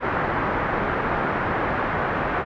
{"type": "low-pass noise", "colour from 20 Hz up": "white", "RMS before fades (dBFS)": -24, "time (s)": [0, 2.45], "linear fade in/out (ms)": 50, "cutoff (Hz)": 1600, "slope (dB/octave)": 24, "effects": []}